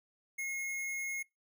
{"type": "tone", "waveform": "square", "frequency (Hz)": 2161, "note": "C#7", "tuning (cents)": -45, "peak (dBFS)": -36, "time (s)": [0.38, 1.23], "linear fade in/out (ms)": 10, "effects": ["noise-tail reverb RT60 0.2 s tail -24 dB re dry"]}